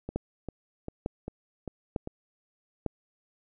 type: two click trains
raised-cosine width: 2 ms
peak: -22 / -16 dBFS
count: 6 / 4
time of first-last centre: 0.09-2.074 / 0.16-2.863 s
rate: 2.52 / 1.11 Hz
effects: none